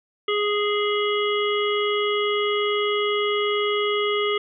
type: harmonic tone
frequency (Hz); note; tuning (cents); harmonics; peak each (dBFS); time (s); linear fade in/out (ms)
415.3; G#4; 0; 1 / 3 / 5 / 7 / 8; -22 / -27 / -29 / -30 / -31; 0.28-4.38; 5
effects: none